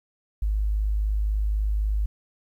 sine tone, 51.91 Hz, G#1, in tune, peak -21 dBFS, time 0.42-2.06 s, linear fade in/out 5 ms, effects 10-bit

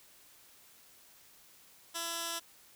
15% pulse tone with band-pass filter, 335.8 Hz, E4, 32 cents sharp, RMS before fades -38 dBFS, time 1.94-2.4 s, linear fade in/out 20 ms, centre 7700 Hz, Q 0.53, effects white hiss -60 dBFS RMS until 2.75 s

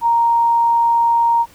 sine tone, 932.3 Hz, A#5, in tune, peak -11 dBFS, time 0.01-1.46 s, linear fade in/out 50 ms, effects pink hiss -47 dBFS RMS until 1.54 s

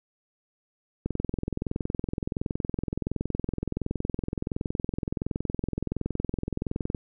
click train, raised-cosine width 3 ms, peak -15 dBFS, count 127, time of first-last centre 1.06-6.948 s, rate 21.4 Hz, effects none

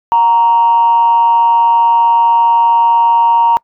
sine tone with amplitude modulation, 932.3 Hz, A#5, in tune, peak -3 dBFS, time 0.12-3.57 s, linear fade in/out 0 ms, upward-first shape sine, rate 198 Hz, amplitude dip 50%, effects noise-tail reverb RT60 0.1 s tail -25 dB re dry + tanh soft clip ceiling -1 dBFS

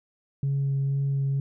sine tone with vibrato, 138.1 Hz, C#3, 6 cents flat, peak -21 dBFS, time 0.43-1.4 s, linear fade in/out 2 ms, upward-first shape sine, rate 2.1 Hz, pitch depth 10 cents each way, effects tanh soft clip ceiling -20 dBFS

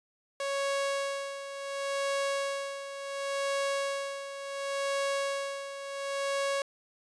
sawtooth tone with tremolo, 554.4 Hz, C#5, in tune, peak -24 dBFS, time 0.4-6.62 s, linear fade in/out 2 ms, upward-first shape sine, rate 0.7 Hz, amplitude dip 70%, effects resampled to 22050 Hz

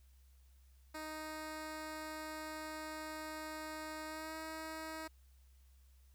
10% pulse tone with pitch glide, 311.1 to 317.3 Hz, D#4 to D#4, 0 to +34 cents, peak -35 dBFS, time 0.94-5.08 s, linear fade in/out 10 ms, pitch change +34 cents, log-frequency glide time 4.06-4.36 s, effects added 65 Hz sine -61 dBFS peak until 6.14 s + white hiss -75 dBFS RMS until 6.14 s

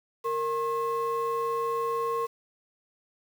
triangle ring-modulated tone, 769 Hz, G5, 33 cents flat, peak -20 dBFS, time 0.24-2.27 s, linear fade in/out 20 ms, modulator 306 Hz, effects tanh soft clip ceiling -20 dBFS + 8-bit

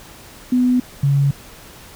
sine tone pair in turn, 249.8 / 140.2 Hz, B3 / C#3, +20 / +20 cents, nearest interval minor seventh, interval 1000 cents, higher first, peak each -12 dBFS, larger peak neither, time 0.52-0.8 / 1.03-1.31 s, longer neither, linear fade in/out 5 ms, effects pink hiss -41 dBFS RMS until 1.95 s

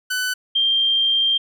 sawtooth / sine tone pair in turn, 1500 / 3178 Hz, F#6 / G7, +23 / +23 cents, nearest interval octave + minor second, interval 1300 cents, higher second, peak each -17 / -15 dBFS, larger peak second, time 0.1-0.34 / 0.55-1.38 s, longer second, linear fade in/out 10 ms, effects none

